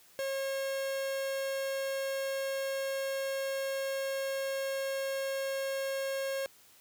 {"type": "tone", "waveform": "45% pulse", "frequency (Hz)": 542, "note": "C#5", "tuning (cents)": -39, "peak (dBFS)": -32, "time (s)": [0.19, 6.46], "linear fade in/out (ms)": 0, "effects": ["white hiss -60 dBFS RMS until 6.8 s", "high-pass 60 Hz 12 dB/octave"]}